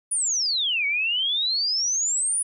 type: exponential two-way sweep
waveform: sine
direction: down then up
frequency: 9956 to 2217 to 9956 Hz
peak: -21 dBFS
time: 0.11-2.43 s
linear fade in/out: 10 ms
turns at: 0.86 s
effects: none